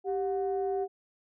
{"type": "tone pair together", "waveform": "sine", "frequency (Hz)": [390.9, 728.6], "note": ["G4", "F#5"], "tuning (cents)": [-5, -27], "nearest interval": "major seventh", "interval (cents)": 1078, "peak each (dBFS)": [-28, -33], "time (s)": [0.04, 0.88], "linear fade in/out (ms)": 50, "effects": ["tanh soft clip ceiling -21 dBFS"]}